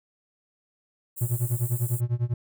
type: high-pass noise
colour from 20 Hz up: white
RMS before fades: -36 dBFS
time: 1.16-2.01 s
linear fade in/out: 20 ms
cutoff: 7400 Hz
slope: 96 dB/octave
type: tone with tremolo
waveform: triangle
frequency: 120 Hz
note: B2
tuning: 49 cents flat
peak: -18 dBFS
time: 1.21-2.34 s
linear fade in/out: 5 ms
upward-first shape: sine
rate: 10 Hz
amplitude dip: 95%
effects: none